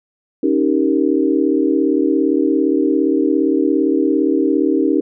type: chord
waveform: sine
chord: Eb dominant seventh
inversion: third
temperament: equal with one note detuned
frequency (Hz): 277.2 / 314.7 / 392 / 466.2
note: Db4 / Eb4 / G4 / Bb4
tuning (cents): 0 / +20 / 0 / 0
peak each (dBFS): -17 / -16 / -19 / -22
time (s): 0.43-5.01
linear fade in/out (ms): 5
effects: none